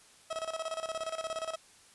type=tone with tremolo; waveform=30% pulse; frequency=645 Hz; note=E5; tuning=38 cents flat; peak=-30 dBFS; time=0.3-1.56 s; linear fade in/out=10 ms; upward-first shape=square; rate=17 Hz; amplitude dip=75%; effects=white hiss -59 dBFS RMS until 1.94 s + resampled to 24000 Hz